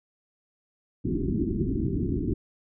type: low-pass noise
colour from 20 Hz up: white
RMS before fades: -27 dBFS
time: 1.04-2.34 s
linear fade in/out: 10 ms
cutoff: 380 Hz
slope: 96 dB/octave
effects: none